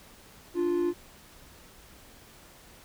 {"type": "tone pair together", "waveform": "triangle", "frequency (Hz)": [294.2, 349.2], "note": ["D4", "F4"], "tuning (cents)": [3, 0], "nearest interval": "minor third", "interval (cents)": 297, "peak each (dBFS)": [-30, -23], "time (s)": [0.54, 0.94], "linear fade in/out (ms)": 50, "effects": ["pink hiss -53 dBFS RMS until 2.84 s"]}